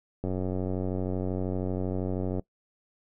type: click train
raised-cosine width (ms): 2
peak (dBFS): -18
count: 201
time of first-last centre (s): 0.24-2.395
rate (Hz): 92.8
effects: noise-tail reverb RT60 0.1 s tail -21 dB re dry